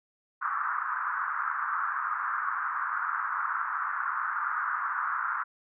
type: band-pass noise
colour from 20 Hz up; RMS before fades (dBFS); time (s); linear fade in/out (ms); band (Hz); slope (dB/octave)
pink; -31; 0.41-5.44; 20; 1100 to 1500; 48
effects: none